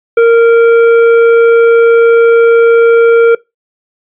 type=tone with hard clipping; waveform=triangle; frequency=463.1 Hz; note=A#4; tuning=11 cents flat; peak=-4 dBFS; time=0.17-3.35 s; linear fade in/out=5 ms; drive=12 dB; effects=noise-tail reverb RT60 0.2 s tail -22 dB re dry + resampled to 8000 Hz